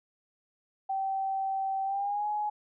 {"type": "tone with pitch glide", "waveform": "sine", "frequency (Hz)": [774, 839.2], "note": ["G5", "G#5"], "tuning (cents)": [-22, 18], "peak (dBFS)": -28, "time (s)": [0.89, 2.5], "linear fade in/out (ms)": 10, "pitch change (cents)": 140, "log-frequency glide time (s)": [1.84, 2.27], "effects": []}